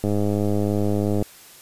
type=click train; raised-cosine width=2 ms; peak=-10 dBFS; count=123; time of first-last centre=0.04-1.224 s; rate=103 Hz; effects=white hiss -46 dBFS RMS until 1.61 s + resampled to 32000 Hz